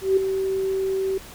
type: tone with ADSR envelope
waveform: sine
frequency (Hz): 383.7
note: G4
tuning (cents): -37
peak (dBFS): -13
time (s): 0.01-1.18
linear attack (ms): 160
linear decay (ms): 6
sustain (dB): -8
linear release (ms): 6
effects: pink hiss -42 dBFS RMS until 1.34 s